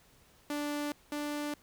sawtooth tone pair in turn, 293.1 / 294.2 Hz, D4 / D4, -3 / +3 cents, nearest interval unison, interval 6 cents, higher second, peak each -29 / -30 dBFS, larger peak first, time 0.5-0.92 / 1.12-1.54 s, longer neither, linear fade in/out 2 ms, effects pink hiss -63 dBFS RMS until 1.62 s

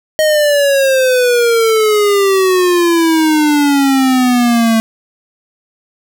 square exponential sweep, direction down, 626 to 222 Hz, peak -9 dBFS, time 0.19-4.8 s, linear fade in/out 0 ms, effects none

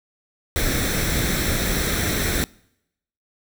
pink noise with comb filter, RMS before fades -22 dBFS, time 0.56-2.44 s, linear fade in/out 0 ms, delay 0.52 ms, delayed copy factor +0.6, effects noise-tail reverb RT60 0.8 s tail -24 dB re dry

